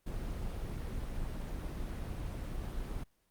brown noise, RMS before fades -38 dBFS, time 0.06-3.04 s, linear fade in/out 10 ms, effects pink hiss -75 dBFS RMS until 3.3 s + Opus 24 kbps

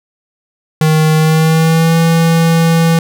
square tone with pitch glide, 156.5 to 165.14 Hz, D#3 to E3, +10 to +3 cents, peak -8 dBFS, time 0.81-2.99 s, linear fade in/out 2 ms, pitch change +93 cents, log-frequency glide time 1.16-1.97 s, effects none

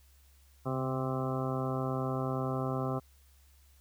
harmonic tone with a mistuned harmonic, 130.81 Hz, C3, in tune, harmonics 1 / 2 / 3 / 4 / 5 / 6 / 8 / 9 / 10, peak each -34 / -37 / -39 / -40 / -41 / -42 / -43 / -44 / -44 dBFS, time 0.65-3 s, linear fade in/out 20 ms, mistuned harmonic 1, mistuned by +32 cents, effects added 68 Hz sine -59 dBFS peak until 3.8 s + white hiss -67 dBFS RMS until 3.8 s

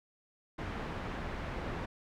pink low-pass noise, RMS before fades -39 dBFS, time 0.58-1.86 s, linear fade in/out 10 ms, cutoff 2000 Hz, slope 12 dB/octave, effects none

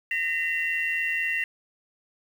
sine tone cluster, 1849 / 2013 / 2743 Hz, A#6 / B6 / F7, -15 / +33 / -32 cents, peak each -28 / -29 / -29 dBFS, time 0.11-1.44 s, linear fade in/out 2 ms, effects 8-bit

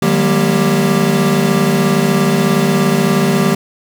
square tone cluster, 152.9 / 184.3 / 201.1 / 234.5 / 391.9 Hz, D#3 / F#3 / G3 / A#3 / G4, -30 / -7 / +44 / +11 / 0 cents, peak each -18 dBFS, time 0.02-3.55 s, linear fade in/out 5 ms, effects none

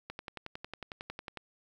click train, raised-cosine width 0.3 ms, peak -24 dBFS, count 15, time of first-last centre 0.1-1.373 s, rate 11 Hz, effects 10-bit

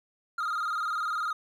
triangle tone with vibrato, 1318.5 Hz, E6, in tune, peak -26 dBFS, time 0.38-1.33 s, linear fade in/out 5 ms, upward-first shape square, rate 20 Hz, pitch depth 90 cents each way, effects none

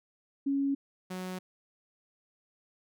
sine / sawtooth tone pair in turn, 277.2 / 184.32 Hz, C#4 / F#3, 0 / -6 cents, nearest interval perfect fifth, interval 706 cents, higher first, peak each -26 / -32 dBFS, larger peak first, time 0.46-0.75 / 1.1-1.39 s, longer neither, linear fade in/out 10 ms, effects none

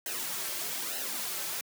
white noise with flanger, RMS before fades -35 dBFS, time 0.06-1.61 s, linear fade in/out 2 ms, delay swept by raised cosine 0.85 to 4.25 ms, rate 1.1 Hz, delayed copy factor -0.7, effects high-pass 200 Hz 12 dB/octave

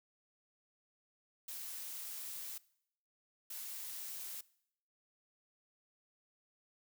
blue noise bursts at uneven times, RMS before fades -45 dBFS, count 2, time 1.48-2.58 / 3.5-4.41 s, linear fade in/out 5 ms, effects noise-tail reverb RT60 0.7 s tail -21 dB re dry

